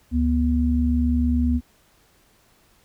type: tone pair together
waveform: sine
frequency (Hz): 72.3 / 243.2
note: D2 / B3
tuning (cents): -27 / -26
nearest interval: octave + major sixth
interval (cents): 2101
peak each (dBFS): -20 / -20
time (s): 0.11-1.61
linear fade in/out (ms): 50
effects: pink hiss -59 dBFS RMS until 2.84 s